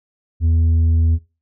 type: tone with tanh clipping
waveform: sine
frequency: 81.8 Hz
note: E2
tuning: 13 cents flat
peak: -13 dBFS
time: 0.4-1.19 s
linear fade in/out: 50 ms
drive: 4 dB
effects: noise-tail reverb RT60 0.3 s tail -20 dB re dry